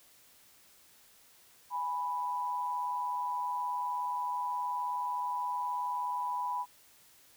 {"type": "tone pair together", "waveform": "sine", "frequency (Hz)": [828.8, 987.8], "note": ["G#5", "B5"], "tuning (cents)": [-4, 0], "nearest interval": "minor third", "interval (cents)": 304, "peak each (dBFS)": [-39, -32], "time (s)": [1.7, 6.66], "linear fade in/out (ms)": 50, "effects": ["white hiss -61 dBFS RMS until 7.36 s"]}